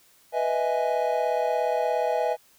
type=chord; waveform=triangle; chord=E major seventh; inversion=second; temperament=equal; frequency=493.9 / 622.3 / 659.3 / 830.6 Hz; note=B4 / D#5 / E5 / G#5; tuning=0 / 0 / 0 / 0 cents; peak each=-26 dBFS; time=0.32-2.37 s; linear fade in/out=50 ms; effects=white hiss -59 dBFS RMS until 2.58 s